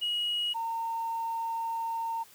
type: tone pair in turn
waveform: sine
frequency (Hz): 2900 / 913.4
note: F#7 / A#5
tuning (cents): -35 / -36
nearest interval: octave + minor sixth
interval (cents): 2001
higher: first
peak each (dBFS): -26 / -29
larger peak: first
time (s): 0.01-0.54 / 0.54-2.24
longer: second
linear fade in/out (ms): 20
effects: tanh soft clip ceiling -25 dBFS + white hiss -56 dBFS RMS until 2.34 s